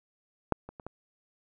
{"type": "clicks", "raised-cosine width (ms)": 1, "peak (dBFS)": [-10, -28, -29, -25], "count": 4, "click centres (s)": [0.523, 0.69, 0.798, 0.866], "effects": []}